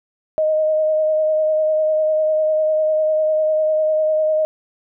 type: tone with vibrato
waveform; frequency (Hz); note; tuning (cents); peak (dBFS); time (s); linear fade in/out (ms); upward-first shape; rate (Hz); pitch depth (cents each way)
sine; 622; D#5; -1; -14; 0.38-4.45; 0; sine; 10; 17
effects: none